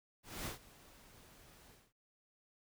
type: noise with ADSR envelope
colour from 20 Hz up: pink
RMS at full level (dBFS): -41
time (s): 0.23-1.93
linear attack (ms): 230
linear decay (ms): 120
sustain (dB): -20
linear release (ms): 240
effects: none